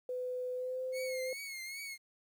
sine tone with pitch glide, 502 to 514.9 Hz, B4 to C5, +28 to -28 cents, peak -35 dBFS, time 0.09-1.33 s, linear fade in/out 2 ms, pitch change +44 cents, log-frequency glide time 0.55-0.82 s
sawtooth tone with vibrato, 2171 Hz, C#7, 37 cents flat, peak -38 dBFS, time 0.92-1.98 s, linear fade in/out 50 ms, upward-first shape triangle, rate 2.5 Hz, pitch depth 78 cents each way
effects 11-bit

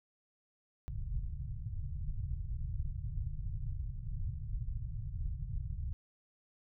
pink low-pass noise, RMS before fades -38 dBFS, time 0.88-5.93 s, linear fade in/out 0 ms, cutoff 140 Hz, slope 48 dB/octave, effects none

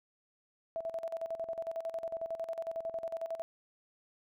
sine tone with tremolo, 659.3 Hz, E5, in tune, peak -33 dBFS, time 0.76-3.42 s, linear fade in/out 0 ms, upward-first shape square, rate 11 Hz, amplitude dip 75%, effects none

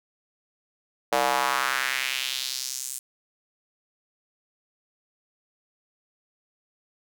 square tone with high-pass filter sweep, 65 Hz, C2, 11 cents flat, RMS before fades -27 dBFS, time 1.12-2.99 s, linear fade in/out 5 ms, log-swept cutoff 610 to 8600 Hz, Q 2.1, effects none

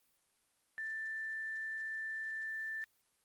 sine tone with quantisation, 1771 Hz, A6, 11 cents sharp, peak -38 dBFS, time 0.78-2.84 s, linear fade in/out 0 ms, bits 11, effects white hiss -75 dBFS RMS until 3.24 s + Opus 32 kbps

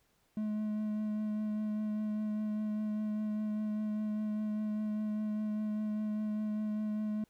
triangle tone with vibrato, 213 Hz, G#3, 44 cents sharp, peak -30 dBFS, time 0.37-7.24 s, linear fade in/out 2 ms, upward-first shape triangle, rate 5 Hz, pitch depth 15 cents each way, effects pink hiss -73 dBFS RMS until 7.29 s

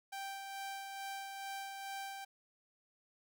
sawtooth tone with tremolo, 784 Hz, G5, in tune, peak -37 dBFS, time 0.12-2.25 s, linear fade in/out 10 ms, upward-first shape sine, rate 2.3 Hz, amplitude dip 35%, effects none

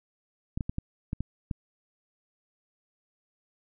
clicks, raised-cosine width 5 ms, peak -18 dBFS, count 7, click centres 0.575 / 0.608 / 0.695 / 0.784 / 1.131 / 1.206 / 1.512 s, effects none

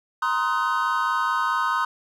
triangle chord, C half-diminished seventh, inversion third, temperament just, 941.9 / 1046.5 / 1255.8 / 1507 Hz, Bb5 / C6 / Eb6 / Gb6, +18 / 0 / +16 / +31 cents, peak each -26 / -24 / -23 / -26 dBFS, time 0.22-1.85 s, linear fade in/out 5 ms, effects none

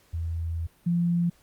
sine tone pair in turn, 82.9 / 172.34 Hz, E2 / F3, +10 / -23 cents, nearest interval octave + minor second, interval 1267 cents, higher second, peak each -27 / -21 dBFS, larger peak second, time 0.13-0.67 / 0.86-1.3 s, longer first, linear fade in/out 10 ms, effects pink hiss -61 dBFS RMS until 1.42 s + Opus 48 kbps

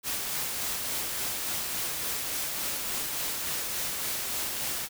white noise with tremolo, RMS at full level -31 dBFS, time 0.03-4.89 s, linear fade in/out 50 ms, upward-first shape sine, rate 3.5 Hz, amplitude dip 25%, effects none

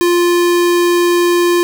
square tone, 349.2 Hz, F4, in tune, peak -10 dBFS, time 0.01-1.63 s, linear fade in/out 0 ms, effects none

